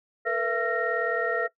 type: tone cluster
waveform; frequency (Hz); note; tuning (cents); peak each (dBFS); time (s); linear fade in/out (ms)
sine; 449.5 / 488.5 / 672 / 1361 / 1861; A4 / B4 / E5 / F6 / A#6; +37 / -19 / +33 / -45 / -3; -30; 0.25-1.48; 20
effects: noise-tail reverb RT60 0.1 s tail -18 dB re dry + tanh soft clip ceiling -12 dBFS